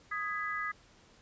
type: chord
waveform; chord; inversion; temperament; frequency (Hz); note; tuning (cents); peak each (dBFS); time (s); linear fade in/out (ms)
sine; G# minor; second; just; 1245.9 / 1661.2 / 1993.5; D#6 / G#6 / B6; +2 / 0 / +16; -36 / -38 / -38; 0.11-0.72; 10
effects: pink hiss -61 dBFS RMS until 1.21 s + resampled to 16000 Hz